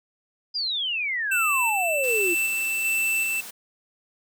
sine exponential sweep, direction down, 5000 to 329.6 Hz, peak -24 dBFS, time 0.54-2.35 s, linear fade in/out 20 ms
square tone with tremolo, 2660 Hz, E7, 15 cents sharp, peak -22 dBFS, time 1.31-3.41 s, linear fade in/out 10 ms, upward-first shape square, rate 1.3 Hz, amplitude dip 25%
white high-pass noise, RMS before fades -39 dBFS, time 2.03-3.51 s, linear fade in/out 10 ms, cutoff 140 Hz, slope 48 dB/octave
effects none

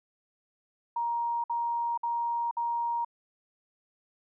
sine tone bursts, 940 Hz, A#5, 14 cents sharp, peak -27 dBFS, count 4, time 0.96-3.048 s, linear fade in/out 5 ms, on 480 ms, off 56 ms, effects none

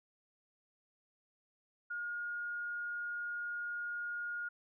sine tone, 1428 Hz, F6, 38 cents sharp, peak -37 dBFS, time 1.9-4.49 s, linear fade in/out 10 ms, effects none

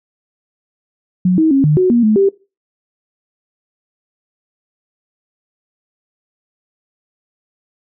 sine tone with pitch steps, 182.2 / 318.1 / 272.6 / 150.5 / 368.7 / 237.3 / 215.3 / 393.1 Hz, F#3 / D#4 / C#4 / D3 / F#4 / A#3 / A3 / G4, -26 / +38 / -29 / +43 / -6 / +31 / -37 / +5 cents, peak -8 dBFS, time 1.25-2.29 s, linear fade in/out 5 ms, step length 130 ms, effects noise-tail reverb RT60 0.3 s tail -21 dB re dry

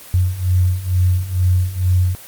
sine beating tone pair, 89.5 / 91.7 Hz, F2 / F#2, +43 / -15 cents, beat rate 2.2 Hz, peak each -18 / -15 dBFS, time 0.14-2.15 s, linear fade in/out 0 ms, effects white hiss -38 dBFS RMS until 2.27 s + Opus 24 kbps

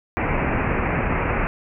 pink low-pass noise, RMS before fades -22 dBFS, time 0.17-1.47 s, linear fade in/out 0 ms, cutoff 2600 Hz, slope 96 dB/octave, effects none

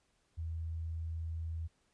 sine tone, 81.6 Hz, E2, 17 cents flat, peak -36 dBFS, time 0.37-1.68 s, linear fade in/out 20 ms, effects pink hiss -75 dBFS RMS until 1.93 s + resampled to 22050 Hz

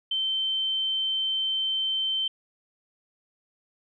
sine tone, 3100 Hz, G7, 20 cents flat, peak -24 dBFS, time 0.11-2.28 s, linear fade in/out 5 ms, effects none

